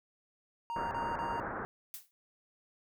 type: tone bursts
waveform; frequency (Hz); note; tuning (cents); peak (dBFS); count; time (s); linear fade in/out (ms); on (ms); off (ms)
triangle; 933; A#5; +1; -33; 3; 0.7-1.4; 0; 210; 35
type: low-pass noise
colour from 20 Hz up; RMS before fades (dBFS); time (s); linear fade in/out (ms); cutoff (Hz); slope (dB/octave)
white; -39; 0.76-1.65; 0; 1600; 48
type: noise with exponential decay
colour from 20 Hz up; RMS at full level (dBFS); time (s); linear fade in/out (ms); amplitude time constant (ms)
blue; -40; 1.94-2.11; 0; 36
effects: none